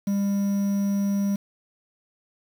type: tone with quantisation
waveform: triangle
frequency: 200 Hz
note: G3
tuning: 35 cents sharp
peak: -19 dBFS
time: 0.07-1.36 s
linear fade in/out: 5 ms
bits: 7
effects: none